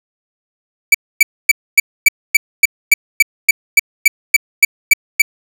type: tone bursts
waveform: 45% pulse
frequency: 2308 Hz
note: D7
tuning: 31 cents flat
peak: -3 dBFS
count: 16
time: 0.92-5.22 s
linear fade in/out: 5 ms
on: 25 ms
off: 260 ms
effects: none